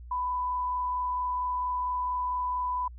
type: tone with frequency modulation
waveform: sine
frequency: 996 Hz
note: B5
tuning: 14 cents sharp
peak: -27 dBFS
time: 0.11-2.88 s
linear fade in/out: 5 ms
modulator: 24.4 Hz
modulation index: 0.31
effects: added 60 Hz sine -42 dBFS peak until 2.98 s